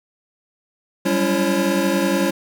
square tone cluster, 186.4 / 197.4 / 283.3 / 338.5 / 543 Hz, F#3 / G3 / C#4 / E4 / C#5, +13 / +12 / +38 / +46 / -36 cents, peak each -29 / -23 / -24 / -23 / -24 dBFS, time 1.05-2.31 s, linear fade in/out 10 ms, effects 8-bit

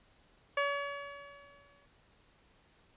15% pulse tone with exponential decay, 567 Hz, C#5, 39 cents sharp, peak -21 dBFS, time 0.57-1.86 s, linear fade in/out 5 ms, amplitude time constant 280 ms, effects pink hiss -66 dBFS RMS until 2.96 s + resampled to 8000 Hz

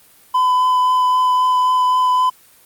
triangle tone with vibrato, 1008 Hz, B5, 35 cents sharp, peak -10 dBFS, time 0.34-2.3 s, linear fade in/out 10 ms, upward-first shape triangle, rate 3.8 Hz, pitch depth 11 cents each way, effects white hiss -49 dBFS RMS until 2.65 s + Opus 32 kbps

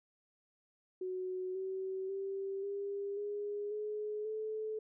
sine tone with pitch steps, 370 / 380 / 390.2 / 400.7 / 411.5 / 422.6 / 433.9 Hz, F#4 / F#4 / G4 / G4 / G#4 / G#4 / A4, 0 / +46 / -8 / +38 / -16 / +30 / -24 cents, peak -36 dBFS, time 1.01-4.79 s, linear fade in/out 5 ms, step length 540 ms, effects none

